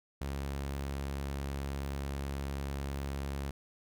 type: tone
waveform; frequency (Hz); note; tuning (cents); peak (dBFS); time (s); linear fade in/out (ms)
sawtooth; 69.3; C#2; 0; -31; 0.21-3.51; 5
effects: none